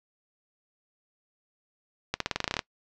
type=accelerating click train; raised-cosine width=0.2 ms; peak=-9 dBFS; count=12; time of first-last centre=2.14-2.592 s; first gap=63 ms; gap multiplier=0.91; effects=noise-tail reverb RT60 0.1 s tail -22 dB re dry + low-pass 6000 Hz 12 dB/octave